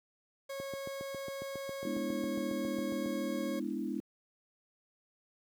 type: tone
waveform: 40% pulse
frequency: 548 Hz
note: C#5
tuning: 20 cents flat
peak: -38 dBFS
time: 0.49-3.6 s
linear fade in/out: 10 ms
type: click train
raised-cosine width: 2 ms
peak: -29 dBFS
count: 19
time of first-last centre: 0.6-3.059 s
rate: 7.32 Hz
type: chord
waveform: sine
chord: E dominant seventh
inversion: first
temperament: equal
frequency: 207.7 / 246.9 / 293.7 / 329.6 Hz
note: G#3 / B3 / D4 / E4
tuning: 0 / 0 / 0 / 0 cents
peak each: -39 dBFS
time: 1.85-4 s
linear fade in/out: 2 ms
effects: high-pass 100 Hz 12 dB/octave + 10-bit